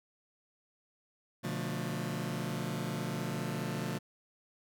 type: chord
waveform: sawtooth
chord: B half-diminished seventh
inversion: none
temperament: just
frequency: 123.47 / 148.16 / 177.8 / 222.2 Hz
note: B2 / D3 / F3 / A3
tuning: 0 / +16 / +31 / +17 cents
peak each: -36 / -35 / -35 / -36 dBFS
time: 1.43-3.99 s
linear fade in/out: 20 ms
effects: none